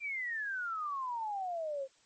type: exponential sweep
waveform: sine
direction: down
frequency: 2400 to 523.3 Hz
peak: -34 dBFS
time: 0-1.88 s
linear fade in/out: 50 ms
effects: white hiss -67 dBFS RMS until 2.05 s + MP3 32 kbps